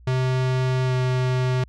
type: tone with pitch glide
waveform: square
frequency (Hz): 128.9 to 127.71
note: C3 to C3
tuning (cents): -26 to -42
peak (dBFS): -20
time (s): 0.07-1.64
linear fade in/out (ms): 5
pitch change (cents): -16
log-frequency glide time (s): 0.84-0.93
effects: added 60 Hz sine -45 dBFS peak until 1.68 s + low-pass 5000 Hz 12 dB/octave